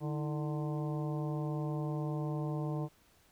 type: harmonic tone with a mistuned harmonic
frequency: 149.1 Hz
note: D3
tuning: 27 cents sharp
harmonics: 1 / 2 / 3 / 4 / 5 / 6 / 7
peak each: -34 / -40 / -44 / -46 / -48 / -50 / -51 dBFS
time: 0-2.89 s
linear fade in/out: 50 ms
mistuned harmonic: 2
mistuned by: +120 cents
effects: pink hiss -66 dBFS RMS until 3.31 s